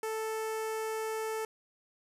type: tone with notch filter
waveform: sawtooth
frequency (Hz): 440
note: A4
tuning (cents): 0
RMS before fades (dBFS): -35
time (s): 0.03-1.45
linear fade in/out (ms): 2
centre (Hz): 3800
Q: 1.4
effects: resampled to 32000 Hz + 10-bit